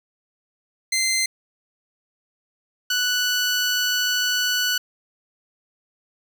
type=tone pair in turn; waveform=15% pulse; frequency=2076 / 1482.4 Hz; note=C7 / F#6; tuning=-14 / +3 cents; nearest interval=tritone; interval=583 cents; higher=first; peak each=-13 dBFS; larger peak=neither; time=0.92-1.26 / 2.9-4.78 s; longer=second; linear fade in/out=5 ms; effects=none